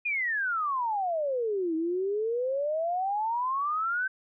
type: exponential two-way sweep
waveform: sine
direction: down then up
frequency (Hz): 2489 to 315.4 to 1559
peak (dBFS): -26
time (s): 0.05-4.08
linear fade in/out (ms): 10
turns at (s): 1.75
effects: none